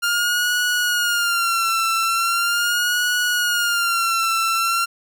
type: tone with vibrato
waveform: sawtooth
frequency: 1400 Hz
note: F6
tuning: 4 cents sharp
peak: -14 dBFS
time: 0.02-4.86 s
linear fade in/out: 20 ms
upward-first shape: sine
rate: 0.4 Hz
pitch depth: 75 cents each way
effects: none